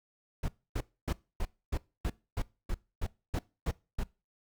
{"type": "noise bursts", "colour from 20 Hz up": "brown", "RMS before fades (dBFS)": -31, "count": 12, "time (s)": [0.43, 4.036], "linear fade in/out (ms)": 5, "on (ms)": 53, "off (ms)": 270, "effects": ["noise-tail reverb RT60 0.3 s tail -22 dB re dry"]}